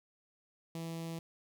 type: tone with notch filter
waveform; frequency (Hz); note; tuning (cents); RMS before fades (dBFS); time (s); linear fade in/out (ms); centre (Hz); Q
sawtooth; 165; E3; +2; -41; 0.75-1.19; 2; 1500; 1.3
effects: none